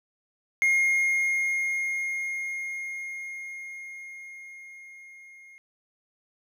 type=tone with level ramp; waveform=triangle; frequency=2138 Hz; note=C7; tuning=37 cents sharp; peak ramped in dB=-17 to -46 dBFS; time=0.62-5.58 s; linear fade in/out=0 ms; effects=none